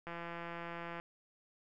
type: click train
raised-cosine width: 0.5 ms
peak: -29 dBFS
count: 159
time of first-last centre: 0.07-0.999 s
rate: 170 Hz
effects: none